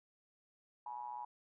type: ring-modulated tone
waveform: triangle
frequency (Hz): 62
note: B1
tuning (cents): +7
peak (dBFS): -37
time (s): 0.86-1.25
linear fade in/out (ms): 5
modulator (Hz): 907
effects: none